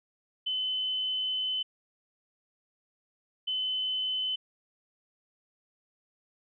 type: tone pair in turn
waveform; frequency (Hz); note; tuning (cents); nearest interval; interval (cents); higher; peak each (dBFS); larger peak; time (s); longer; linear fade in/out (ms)
sine; 3035 / 3035; F#7 / F#7; +43 / +43; unison; 0; neither; -28; neither; 0.46-1.63 / 3.47-4.36; first; 10
effects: none